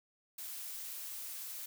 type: noise with high-pass filter sweep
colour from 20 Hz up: blue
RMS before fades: -44 dBFS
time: 0.38-1.66 s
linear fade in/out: 5 ms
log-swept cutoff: 210 to 370 Hz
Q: 0.89
effects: none